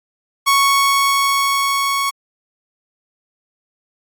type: tone with level ramp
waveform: sawtooth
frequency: 1108.7 Hz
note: C#6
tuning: in tune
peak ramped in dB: -7 to -13 dBFS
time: 0.46-2.11 s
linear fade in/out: 20 ms
effects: AAC 64 kbps